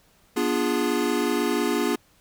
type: chord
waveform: square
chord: B diminished seventh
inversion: none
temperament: equal with one note detuned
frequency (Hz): 243.5 / 293.7 / 349.2 / 415.3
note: B3 / D4 / F4 / Ab4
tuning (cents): -24 / 0 / 0 / 0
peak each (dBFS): -28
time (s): 0.36-1.96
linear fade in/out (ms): 10
effects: pink hiss -60 dBFS RMS until 2.2 s